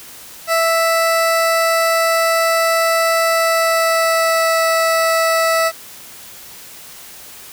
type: tone with pitch glide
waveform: 20% pulse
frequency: 659.3 to 654.4 Hz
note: E5 to E5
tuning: 0 to -13 cents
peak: -8 dBFS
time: 0.47-5.72 s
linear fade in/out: 50 ms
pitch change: -13 cents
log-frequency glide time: 3.29-4.58 s
effects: white hiss -37 dBFS RMS until 7.52 s